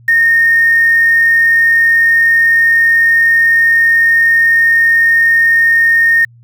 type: tone with quantisation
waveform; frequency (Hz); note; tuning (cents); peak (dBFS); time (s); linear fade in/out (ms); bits
sine; 1839; A#6; -24; -6; 0.08-6.25; 5; 5
effects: added 118 Hz sine -39 dBFS peak until 6.43 s